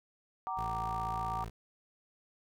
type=chord; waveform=sine; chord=Gb augmented; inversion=none; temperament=equal with one note detuned; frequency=757.3 / 932.3 / 1174.7 Hz; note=Gb5 / Bb5 / D6; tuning=+40 / 0 / 0 cents; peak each=-38 dBFS; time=0.47-1.44 s; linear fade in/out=0 ms
type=tone; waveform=20% pulse; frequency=56.2 Hz; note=A1; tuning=37 cents sharp; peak=-35 dBFS; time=0.57-1.5 s; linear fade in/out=10 ms
effects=none